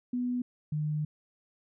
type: tone pair in turn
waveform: sine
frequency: 246.9 / 151.52 Hz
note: B3 / D#3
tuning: 0 / -46 cents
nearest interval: minor sixth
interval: 846 cents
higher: first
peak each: -28 dBFS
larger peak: neither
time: 0.13-0.42 / 0.72-1.05 s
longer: second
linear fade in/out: 5 ms
effects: none